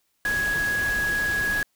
sine tone in noise, 1666 Hz, G#6, 5 cents sharp, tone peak -22 dBFS, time 0.25-1.63 s, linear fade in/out 2 ms, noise pink, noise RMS -33 dBFS, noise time 0.25-1.63 s, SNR +8 dB, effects white hiss -71 dBFS RMS until 1.75 s

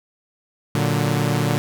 sawtooth chord, Bb augmented, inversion none, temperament equal, 116.54 / 146.83 / 185 Hz, Bb2 / D3 / F#3, 0 / 0 / 0 cents, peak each -18 / -17 / -22 dBFS, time 0.75-1.58 s, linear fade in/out 0 ms, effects none

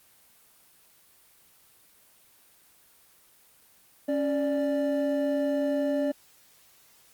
triangle tone pair together, 277.2 / 587.4 Hz, C#4 / D5, 0 / 0 cents, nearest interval octave + minor second, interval 1300 cents, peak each -25 dBFS, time 4.08-6.12 s, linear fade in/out 10 ms, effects white hiss -59 dBFS RMS until 7.13 s + Opus 24 kbps

